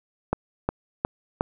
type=click train; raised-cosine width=1 ms; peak=-8 dBFS; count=4; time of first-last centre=0.33-1.409 s; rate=2.78 Hz; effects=none